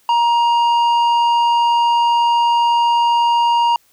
sine tone with tanh clipping, 942 Hz, A#5, 18 cents sharp, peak -13 dBFS, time 0.09-3.76 s, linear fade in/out 2 ms, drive 9 dB, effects white hiss -56 dBFS RMS until 3.92 s

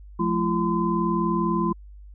sine tone cluster, 175.5 / 215.5 / 339.7 / 1023 Hz, F3 / A3 / F4 / C6, +9 / -36 / -48 / -39 cents, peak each -26 dBFS, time 0.19-1.73 s, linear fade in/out 10 ms, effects added 50 Hz sine -41 dBFS peak until 2.14 s

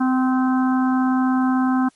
harmonic tone with a mistuned harmonic, 257.8 Hz, C4, 26 cents flat, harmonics 1 / 3 / 4 / 5 / 6, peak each -16 / -26 / -28 / -30 / -32 dBFS, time 0-1.89 s, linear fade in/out 10 ms, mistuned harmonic 4, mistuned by +17 cents, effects white hiss -59 dBFS RMS until 1.95 s + MP3 48 kbps

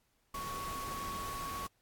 sine tone in noise, 1114 Hz, C#6, 8 cents sharp, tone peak -39 dBFS, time 0.34-1.67 s, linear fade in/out 5 ms, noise pink, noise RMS -44 dBFS, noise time 0.34-1.67 s, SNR +2 dB, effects pink hiss -75 dBFS RMS until 1.81 s + AAC 64 kbps

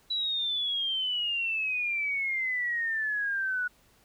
sine exponential sweep, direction down, 3951 to 1459 Hz, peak -27 dBFS, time 0.1-3.68 s, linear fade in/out 10 ms, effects pink hiss -63 dBFS RMS until 4.04 s

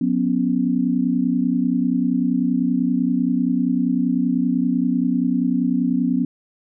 sine chord, F# suspended fourth, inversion none, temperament equal with one note detuned, 181.82 / 246.9 / 277.2 Hz, F#3 / B3 / C#4, -30 / 0 / 0 cents, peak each -23 / -19 / -22 dBFS, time 0.01-6.25 s, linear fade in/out 5 ms, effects none

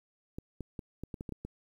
clicks, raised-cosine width 3 ms, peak -26 dBFS, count 9, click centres 0.385 / 0.607 / 0.792 / 1.036 / 1.142 / 1.209 / 1.292 / 1.323 / 1.45 s, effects 10-bit

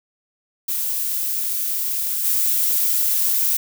violet noise with level steps, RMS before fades -23 / -19 dBFS, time 0.68-3.57 s, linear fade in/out 5 ms, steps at 2.24 s, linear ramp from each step 10 ms, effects none

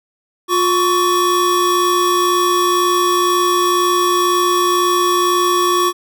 square tone pair together, 354.8 / 1126.4 Hz, F4 / C#6, +27 / +27 cents, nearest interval octave + minor sixth, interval 2000 cents, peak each -17 / -15 dBFS, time 0.48-5.93 s, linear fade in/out 50 ms, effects none

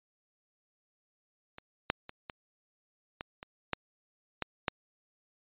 clicks, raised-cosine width 0.3 ms, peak -29 / -9 / -27 / -23 / -20 / -26 / -13 / -16 / -11 dBFS, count 9, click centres 1.584 / 1.901 / 2.094 / 2.298 / 3.209 / 3.429 / 3.733 / 4.423 / 4.682 s, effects resampled to 8000 Hz

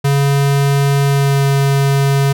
square tone with pitch glide, 140 to 138.71 Hz, C#3 to C#3, +18 to +1 cents, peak -11 dBFS, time 0.04-2.33 s, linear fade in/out 10 ms, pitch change -17 cents, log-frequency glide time 1.05-1.45 s, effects none

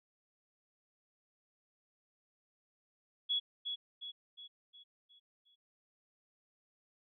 sine tone with echo, 3367 Hz, G#7, 23 cents sharp, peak -30 dBFS, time 3.29-3.4 s, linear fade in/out 20 ms, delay 360 ms, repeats 6, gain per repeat -6 dB, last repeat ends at 5.56 s, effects none

